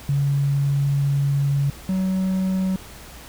sine / triangle tone pair in turn, 140.5 / 188.11 Hz, C#3 / F#3, +24 / +29 cents, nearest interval perfect fourth, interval 505 cents, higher second, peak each -17 dBFS, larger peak neither, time 0.09-1.7 / 1.89-2.76 s, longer first, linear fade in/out 2 ms, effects added 60 Hz sine -44 dBFS peak until 3.28 s + pink hiss -42 dBFS RMS until 3.28 s

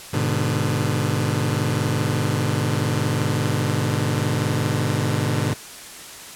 sawtooth chord, G# diminished, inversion none, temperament just, 103.83 / 124.59 / 149.51 Hz, G#2 / B2 / D3, 0 / +16 / +31 cents, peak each -20 dBFS, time 0.13-5.54 s, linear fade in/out 10 ms, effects white hiss -38 dBFS RMS until 6.35 s + low-pass 11000 Hz 12 dB/octave

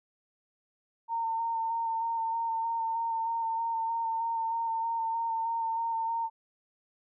sine tone with vibrato, 912 Hz, A#5, 38 cents flat, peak -28 dBFS, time 1.08-6.3 s, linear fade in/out 50 ms, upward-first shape square, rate 3.2 Hz, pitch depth 14 cents each way, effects none

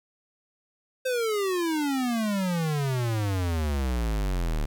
square exponential sweep, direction down, 523.3 to 36 Hz, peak -25 dBFS, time 1.05-4.66 s, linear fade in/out 10 ms, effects 10-bit

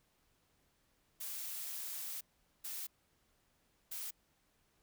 blue noise bursts at uneven times, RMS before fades -43 dBFS, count 3, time 1.2-2.21 / 2.64-2.87 / 3.91-4.11 s, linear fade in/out 10 ms, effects pink hiss -75 dBFS RMS until 4.82 s

